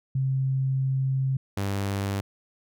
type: tone pair in turn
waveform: sine / sawtooth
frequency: 133.2 / 99.18 Hz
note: C3 / G2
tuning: +31 / +21 cents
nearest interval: perfect fourth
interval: 510 cents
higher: first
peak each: -22 dBFS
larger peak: neither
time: 0.15-1.37 / 1.57-2.21 s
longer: first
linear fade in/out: 5 ms
effects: none